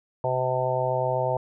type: harmonic tone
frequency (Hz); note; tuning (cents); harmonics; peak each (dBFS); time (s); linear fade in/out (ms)
128; C3; -38; 1 / 3 / 4 / 5 / 6 / 7; -30 / -34 / -28 / -27 / -33 / -29; 0.24-1.37; 2
effects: none